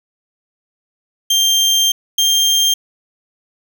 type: tone pair in turn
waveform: 30% pulse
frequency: 3174 / 3188 Hz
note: G7 / G7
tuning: +21 / +28 cents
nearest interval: unison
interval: 7 cents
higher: second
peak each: -8 dBFS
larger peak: neither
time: 1.3-1.92 / 2.18-2.74 s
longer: first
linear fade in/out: 5 ms
effects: none